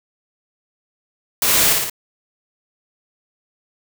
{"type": "noise with echo", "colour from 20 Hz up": "white", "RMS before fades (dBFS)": -17, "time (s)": [1.42, 1.73], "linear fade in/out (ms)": 2, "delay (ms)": 56, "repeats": 3, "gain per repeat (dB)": -3, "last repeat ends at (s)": 1.898, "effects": []}